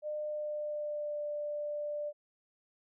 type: tone with pitch glide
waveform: sine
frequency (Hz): 603 to 591.3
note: D5 to D5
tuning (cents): +46 to +12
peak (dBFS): -34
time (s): 0.02-2.13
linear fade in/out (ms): 50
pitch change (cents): -34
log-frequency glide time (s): 0.24-1.22
effects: none